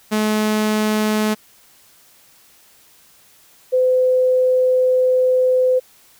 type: tone pair in turn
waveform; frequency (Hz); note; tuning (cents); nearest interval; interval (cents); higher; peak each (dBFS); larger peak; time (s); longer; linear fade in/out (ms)
sawtooth / sine; 214.3 / 509.7; A3 / C5; -45 / -45; octave + minor third; 1500; second; -12; neither; 0.11-1.35 / 3.72-5.8; second; 20
effects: white hiss -51 dBFS RMS until 6.19 s